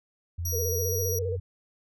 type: tone with pitch glide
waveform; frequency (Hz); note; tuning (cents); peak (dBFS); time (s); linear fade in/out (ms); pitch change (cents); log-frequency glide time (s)
sine; 85.1 to 92.27; F2 to F#2; -44 to -4; -29; 0.38-1.4; 10; +140; 0.64-0.91
type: tone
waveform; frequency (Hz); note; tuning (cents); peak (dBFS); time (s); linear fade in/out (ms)
25% pulse; 5760; F#8; -47; -25; 0.45-1.19; 5
type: tone with vibrato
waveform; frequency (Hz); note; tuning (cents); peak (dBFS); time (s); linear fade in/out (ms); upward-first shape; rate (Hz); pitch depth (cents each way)
sine; 466.2; A#4; 0; -29; 0.52-1.37; 20; square; 15; 66
effects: none